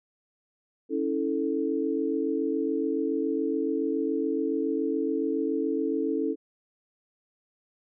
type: chord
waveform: sine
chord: A major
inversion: first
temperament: equal with one note detuned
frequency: 277.2 / 324.3 / 440 Hz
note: C#4 / E4 / A4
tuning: 0 / -28 / 0 cents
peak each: -29 dBFS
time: 0.89-6.36 s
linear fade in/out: 50 ms
effects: none